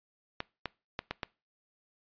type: clicks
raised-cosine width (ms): 0.3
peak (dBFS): -17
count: 5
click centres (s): 0.404 / 0.657 / 0.991 / 1.11 / 1.232
effects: noise-tail reverb RT60 0.3 s tail -23 dB re dry + resampled to 11025 Hz